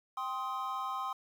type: chord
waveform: triangle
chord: C minor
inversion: second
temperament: equal with one note detuned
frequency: 784 / 1046.5 / 1259.7 Hz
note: G5 / C6 / Eb6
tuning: 0 / 0 / +21 cents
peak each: -39 / -35 / -37 dBFS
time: 0.17-1.13 s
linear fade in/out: 5 ms
effects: 10-bit